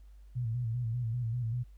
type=tone with vibrato; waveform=sine; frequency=117.9 Hz; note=A#2; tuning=20 cents sharp; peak=-30 dBFS; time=0.35-1.64 s; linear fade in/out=20 ms; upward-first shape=square; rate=5.1 Hz; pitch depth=75 cents each way; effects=added 50 Hz sine -50 dBFS peak until 1.77 s + pink hiss -74 dBFS RMS until 1.77 s